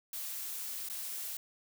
blue noise with dropouts, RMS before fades -40 dBFS, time 0.13-1.37 s, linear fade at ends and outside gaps 2 ms, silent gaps 0.888-0.898 s, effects none

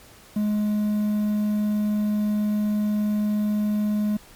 triangle tone with quantisation, 210 Hz, G#3, 19 cents sharp, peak -18 dBFS, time 0.36-4.17 s, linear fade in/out 5 ms, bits 8, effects pink hiss -49 dBFS RMS until 4.35 s + MP3 96 kbps

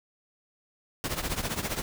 pink noise with tremolo, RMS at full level -28 dBFS, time 1.04-1.82 s, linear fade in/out 0 ms, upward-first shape triangle, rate 15 Hz, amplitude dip 85%, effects none

